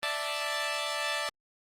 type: chord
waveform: 10% pulse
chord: D suspended second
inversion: none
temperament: equal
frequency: 587.3 / 659.3 / 880 Hz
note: D5 / E5 / A5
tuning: 0 / 0 / 0 cents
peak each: -25 / -27 / -27 dBFS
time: 0.03-1.29 s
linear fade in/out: 0 ms
effects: low-pass 10000 Hz 12 dB/octave + Opus 24 kbps